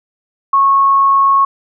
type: tone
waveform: sine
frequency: 1098 Hz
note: C#6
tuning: 17 cents flat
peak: -7 dBFS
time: 0.53-1.45 s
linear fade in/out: 5 ms
effects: none